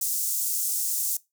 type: high-pass noise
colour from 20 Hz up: pink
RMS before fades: -27 dBFS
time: 0.01-1.17 s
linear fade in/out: 5 ms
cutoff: 6900 Hz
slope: 24 dB/octave
effects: noise-tail reverb RT60 0.2 s tail -20 dB re dry